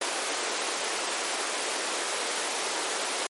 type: high-pass noise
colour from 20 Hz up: pink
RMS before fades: -30 dBFS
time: 0.01-3.27 s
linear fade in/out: 5 ms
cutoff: 370 Hz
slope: 24 dB/octave
effects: MP3 48 kbps